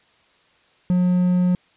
triangle tone, 180 Hz, F#3, 47 cents flat, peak -13 dBFS, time 0.9-1.55 s, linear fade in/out 0 ms, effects white hiss -58 dBFS RMS until 1.76 s + resampled to 8000 Hz

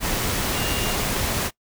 sine tone in noise, 2811 Hz, F7, 11 cents sharp, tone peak -31 dBFS, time 0.52-0.98 s, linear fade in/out 50 ms, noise pink, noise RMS -24 dBFS, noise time 0-1.51 s, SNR -10 dB, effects noise-tail reverb RT60 0.1 s tail -21 dB re dry

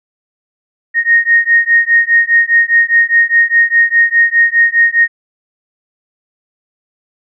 sine beating tone pair, 1857 / 1861.9 Hz, A#6 / A#6, -7 / -3 cents, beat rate 4.9 Hz, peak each -10 dBFS, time 0.94-5.08 s, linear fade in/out 50 ms, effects none

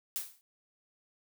blue noise with exponential decay, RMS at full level -32 dBFS, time 0.16-0.41 s, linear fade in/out 0 ms, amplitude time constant 54 ms, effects none

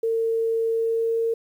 sine tone with pitch glide, 453.6 to 456.8 Hz, A#4 to A#4, -47 to -35 cents, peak -20 dBFS, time 0.03-1.34 s, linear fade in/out 5 ms, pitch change +12 cents, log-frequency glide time 0.71-1.21 s, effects 9-bit

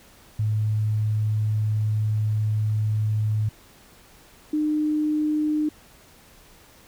sine tone pair in turn, 107.4 / 303.8 Hz, A2 / D#4, -41 / -41 cents, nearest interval octave + tritone, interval 1800 cents, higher second, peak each -20 dBFS, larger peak neither, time 0.39-3.49 / 4.53-5.69 s, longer first, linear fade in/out 5 ms, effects pink hiss -52 dBFS RMS until 6.87 s

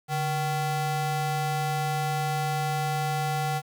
square ring-modulated tone, 311.1 Hz, D#4, in tune, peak -23 dBFS, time 0.08-3.62 s, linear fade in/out 50 ms, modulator 456 Hz, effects 9-bit

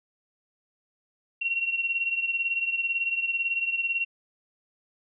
sine beating tone pair, 2734 / 2752 Hz, F7 / F7, -37 / -26 cents, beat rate 18 Hz, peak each -26 / -31 dBFS, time 1.41-4.05 s, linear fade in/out 10 ms, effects none

